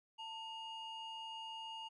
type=ring-modulated tone; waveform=triangle; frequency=1874 Hz; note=A#6; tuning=9 cents sharp; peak=-39 dBFS; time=0.18-1.89 s; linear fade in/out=20 ms; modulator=977 Hz; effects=tanh soft clip ceiling -37 dBFS + resampled to 24000 Hz